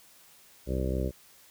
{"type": "harmonic tone", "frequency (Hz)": 64.9, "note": "C2", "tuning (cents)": -13, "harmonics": [1, 2, 3, 4, 5, 6, 7, 8, 9], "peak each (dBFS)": [-30, -35, -36, -40, -38, -37, -42, -39, -40], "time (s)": [0.66, 1.12], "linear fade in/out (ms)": 50, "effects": ["white hiss -57 dBFS RMS until 1.5 s"]}